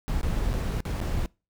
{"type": "noise with dropouts", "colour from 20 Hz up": "brown", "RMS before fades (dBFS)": -27, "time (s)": [0.08, 1.26], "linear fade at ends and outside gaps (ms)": 0, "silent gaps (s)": [[0.213, 0.231], [0.531, 0.539], [0.804, 0.853], [1.002, 1.014]], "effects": ["noise-tail reverb RT60 0.3 s tail -25 dB re dry"]}